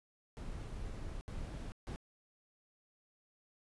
brown noise bursts at uneven times, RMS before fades -43 dBFS, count 3, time 0.37-1.21 / 1.28-1.72 / 1.87-1.96 s, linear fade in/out 0 ms, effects resampled to 24000 Hz

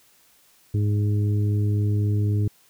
harmonic tone, 103.83 Hz, G#2, in tune, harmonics 1 / 2 / 3 / 4, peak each -19 / -33 / -32 / -36 dBFS, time 0.74-2.48 s, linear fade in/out 5 ms, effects white hiss -58 dBFS RMS until 2.69 s

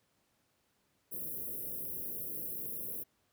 white band-stop noise, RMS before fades -40 dBFS, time 1.11-3.04 s, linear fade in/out 20 ms, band 540 to 11000 Hz, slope 48 dB/octave, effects pink hiss -75 dBFS RMS until 3.32 s + high-pass 80 Hz 12 dB/octave

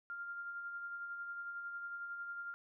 sine tone with tremolo, 1396.9 Hz, F6, in tune, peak -40 dBFS, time 0.1-2.54 s, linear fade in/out 0 ms, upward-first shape sine, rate 11 Hz, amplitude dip 35%, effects none

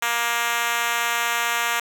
5% pulse tone with high-pass filter, 235.3 Hz, A#3, 16 cents sharp, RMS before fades -23 dBFS, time 0.02-1.8 s, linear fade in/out 5 ms, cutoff 890 Hz, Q 0.91, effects 8-bit

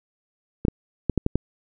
clicks, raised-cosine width 3 ms, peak -7 dBFS, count 6, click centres 0.651 / 0.683 / 1.097 / 1.177 / 1.264 / 1.356 s, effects none

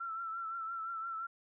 sine tone with vibrato, 1342 Hz, E6, 31 cents sharp, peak -37 dBFS, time 0-1.27 s, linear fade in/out 10 ms, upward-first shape triangle, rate 5.8 Hz, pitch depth 54 cents each way, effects none

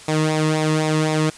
sawtooth tone with flanger, 155.56 Hz, D#3, in tune, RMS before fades -19 dBFS, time 0.08-1.3 s, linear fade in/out 5 ms, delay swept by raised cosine 0.65 to 1.35 ms, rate 3.9 Hz, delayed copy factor -0.65, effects white hiss -41 dBFS RMS until 1.37 s + resampled to 22050 Hz

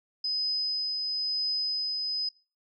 sine tone with tremolo, 5030 Hz, D#8, 18 cents sharp, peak -26 dBFS, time 0.24-2.29 s, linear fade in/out 5 ms, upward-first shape triangle, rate 1 Hz, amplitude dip 30%, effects noise-tail reverb RT60 0.3 s tail -18 dB re dry

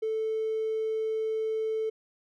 triangle tone with hard clipping, 440 Hz, A4, in tune, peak -27 dBFS, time 0.02-1.9 s, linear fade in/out 10 ms, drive 3 dB, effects none

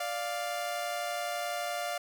sawtooth tone pair together, 587.3 / 699.1 Hz, D5 / F5, 0 / +2 cents, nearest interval minor third, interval 302 cents, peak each -33 / -30 dBFS, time 0-1.98 s, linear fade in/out 5 ms, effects none

